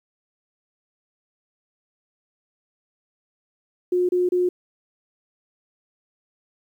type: tone bursts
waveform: sine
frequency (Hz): 359.7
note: F#4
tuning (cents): -49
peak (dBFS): -17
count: 3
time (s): 3.92-4.49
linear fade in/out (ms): 5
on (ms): 170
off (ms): 30
effects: 9-bit